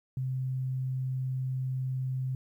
sine tone, 130.1 Hz, C3, 9 cents flat, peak -29 dBFS, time 0.17-2.35 s, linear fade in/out 2 ms, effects 11-bit

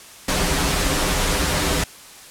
pink noise with comb filter, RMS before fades -20 dBFS, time 0.28-1.84 s, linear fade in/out 5 ms, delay 8.8 ms, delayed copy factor -0.75, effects white hiss -42 dBFS RMS until 2.3 s + low-pass 11000 Hz 12 dB/octave

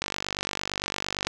click train, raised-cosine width 0.2 ms, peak -10 dBFS, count 62, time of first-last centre 0.02-1.27 s, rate 48.8 Hz, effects none

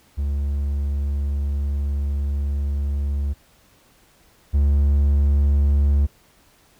triangle tone pair in turn, 70.8 / 71.13 Hz, C#2 / C#2, +37 / +45 cents, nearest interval unison, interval 8 cents, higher second, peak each -18 / -12 dBFS, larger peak second, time 0.17-3.34 / 4.53-6.07 s, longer first, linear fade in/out 20 ms, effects pink hiss -56 dBFS RMS until 6.79 s

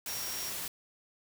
sine tone in noise, 5600 Hz, F8, 4 cents sharp, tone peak -40 dBFS, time 0.08-0.5 s, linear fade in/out 2 ms, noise white, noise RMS -38 dBFS, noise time 0.06-0.68 s, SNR -5 dB, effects none

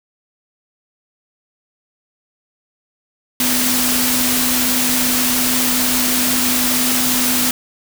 sine tone in noise, 250.3 Hz, B3, 23 cents sharp, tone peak -21 dBFS, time 3.4-7.51 s, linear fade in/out 2 ms, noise white, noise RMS -17 dBFS, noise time 3.4-7.51 s, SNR -7 dB, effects none

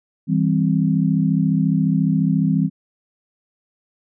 sine chord, C major, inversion first, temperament equal with one note detuned, 161.61 / 196 / 261.6 Hz, E3 / G3 / C4, -34 / 0 / 0 cents, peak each -18 / -19 / -21 dBFS, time 0.27-2.7 s, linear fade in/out 50 ms, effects none

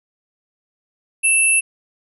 sine tone pair together, 2654 / 10616 Hz, E7 / E9, +11 / +11 cents, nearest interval 2 octaves, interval 2400 cents, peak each -15 dBFS, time 1.23-1.61 s, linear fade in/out 20 ms, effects none

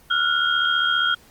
sine tone cluster, 1382 / 1457 / 3237 Hz, F6 / F#6 / G#7, -19 / -27 / -45 cents, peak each -22 dBFS, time 0.1-1.15 s, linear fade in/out 10 ms, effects pink hiss -52 dBFS RMS until 1.3 s + Opus 24 kbps

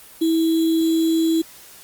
sine tone with sample-and-hold, 325.5 Hz, E4, 22 cents flat, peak -15 dBFS, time 0.21-1.42 s, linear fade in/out 10 ms, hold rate 3675 Hz, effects white hiss -44 dBFS RMS until 1.83 s + Opus 32 kbps

